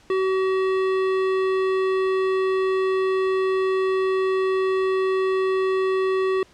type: tone with hard clipping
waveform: sine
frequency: 379 Hz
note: F#4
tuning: 42 cents sharp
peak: -21 dBFS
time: 0.1-6.43 s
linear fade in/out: 2 ms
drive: 14 dB
effects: pink hiss -54 dBFS RMS until 6.53 s + low-pass 7000 Hz 12 dB/octave